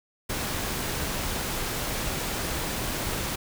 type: noise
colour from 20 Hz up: pink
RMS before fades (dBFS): -30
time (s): 0.29-3.36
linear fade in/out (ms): 10
effects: none